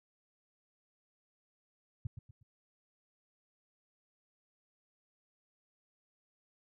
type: tone with echo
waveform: sine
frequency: 110 Hz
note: A2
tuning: in tune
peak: -32 dBFS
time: 2.05-2.07 s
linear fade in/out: 5 ms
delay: 120 ms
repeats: 3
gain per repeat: -9 dB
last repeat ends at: 2.43 s
effects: none